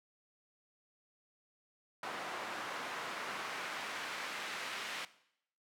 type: noise with band-pass filter sweep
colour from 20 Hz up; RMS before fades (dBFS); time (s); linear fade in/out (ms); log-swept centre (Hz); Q
pink; -42; 2.03-5.05; 2; 1100 to 2200; 0.86
effects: noise-tail reverb RT60 0.7 s tail -17 dB re dry + high-pass 150 Hz 12 dB/octave